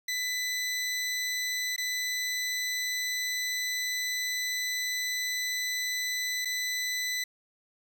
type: tone with dropouts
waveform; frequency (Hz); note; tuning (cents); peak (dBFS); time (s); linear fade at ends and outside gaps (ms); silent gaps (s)
20% pulse; 1997; B6; +19; -24; 0.08-7.24; 5; 1.763-1.779 / 6.449-6.454
effects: none